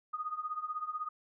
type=tone with tremolo; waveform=sine; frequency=1239 Hz; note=D#6; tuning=8 cents flat; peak=-31 dBFS; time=0.13-1.09 s; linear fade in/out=10 ms; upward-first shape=triangle; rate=16 Hz; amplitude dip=90%; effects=none